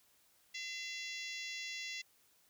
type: harmonic tone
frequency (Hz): 680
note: F5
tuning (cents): -46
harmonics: 3 / 4 / 5 / 6 / 7 / 8 / 9 / 10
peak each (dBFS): -45 / -47 / -49 / -51 / -52 / -53 / -54 / -55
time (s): 0.54-2.02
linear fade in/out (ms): 10
effects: white hiss -70 dBFS RMS until 2.49 s